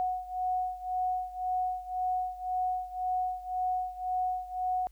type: beating tone pair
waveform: sine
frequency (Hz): 735 / 736.9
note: F#5 / F#5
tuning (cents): -12 / -7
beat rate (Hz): 1.9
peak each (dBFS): -31 / -34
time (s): 0-4.87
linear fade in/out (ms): 0
effects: added 50 Hz sine -53 dBFS peak until 4.91 s + white hiss -70 dBFS RMS until 4.91 s